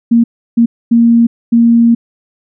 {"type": "tone bursts at uneven times", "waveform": "sine", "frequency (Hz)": 233.1, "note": "A#3", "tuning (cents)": 0, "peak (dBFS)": -4, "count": 4, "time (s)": [[0.11, 0.24], [0.57, 0.66], [0.91, 1.27], [1.52, 1.95]], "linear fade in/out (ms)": 10, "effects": []}